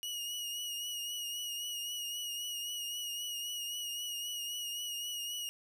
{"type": "tone with vibrato", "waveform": "sawtooth", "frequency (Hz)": 2891, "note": "F#7", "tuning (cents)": -41, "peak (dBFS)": -34, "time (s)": [0.03, 5.49], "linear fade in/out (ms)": 0, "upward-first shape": "triangle", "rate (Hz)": 3.8, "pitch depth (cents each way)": 40, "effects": []}